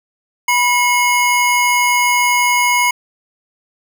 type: tone pair together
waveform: square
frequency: 978.6 / 2166 Hz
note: B5 / C#7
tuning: -16 / -41 cents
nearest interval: octave + major second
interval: 1375 cents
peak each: -15 dBFS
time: 0.48-2.91 s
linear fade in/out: 5 ms
effects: none